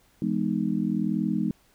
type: chord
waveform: sine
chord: E major seventh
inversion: none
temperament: just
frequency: 164.81 / 206 / 247.2 / 309 Hz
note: E3 / G#3 / B3 / D#4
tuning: 0 / -14 / +2 / -12 cents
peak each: -31 / -26 / -30 / -30 dBFS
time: 0.22-1.51 s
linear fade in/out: 2 ms
effects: pink hiss -62 dBFS RMS until 1.74 s